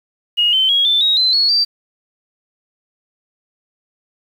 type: tone with pitch steps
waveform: sine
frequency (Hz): 2874 / 3080 / 3301 / 3538 / 3792 / 4064 / 4356 / 4669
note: F7 / G7 / G#7 / A7 / A#7 / B7 / C#8 / D8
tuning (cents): +49 / -31 / -11 / +9 / +29 / +49 / -31 / -11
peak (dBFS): -11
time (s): 0.37-1.65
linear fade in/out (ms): 20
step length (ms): 160
effects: 7-bit